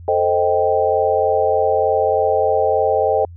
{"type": "chord", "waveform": "sine", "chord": "A half-diminished seventh", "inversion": "none", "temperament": "equal", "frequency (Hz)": [440, 523.3, 622.3, 784], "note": ["A4", "C5", "Eb5", "G5"], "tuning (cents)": [0, 0, 0, 0], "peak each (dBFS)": -19, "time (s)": [0.08, 3.25], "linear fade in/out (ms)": 2, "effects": ["added 86 Hz sine -34 dBFS peak until 3.36 s"]}